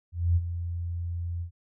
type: tone with ADSR envelope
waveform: sine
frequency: 86 Hz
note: F2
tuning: 26 cents flat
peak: -18 dBFS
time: 0.12-1.51 s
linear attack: 240 ms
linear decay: 41 ms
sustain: -11 dB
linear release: 96 ms
effects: none